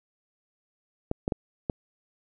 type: clicks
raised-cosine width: 2 ms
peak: -13 dBFS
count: 4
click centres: 1.114 / 1.279 / 1.322 / 1.698 s
effects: none